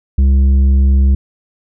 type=tone with tanh clipping; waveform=sine; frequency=67.4 Hz; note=C#2; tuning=48 cents flat; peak=-8 dBFS; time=0.18-1.15 s; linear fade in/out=5 ms; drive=7 dB; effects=none